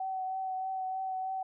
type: tone with vibrato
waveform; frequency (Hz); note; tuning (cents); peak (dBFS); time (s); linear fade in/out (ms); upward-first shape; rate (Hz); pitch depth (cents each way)
sine; 757; F#5; +39; -32; 0-1.43; 5; triangle; 3.2; 19
effects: none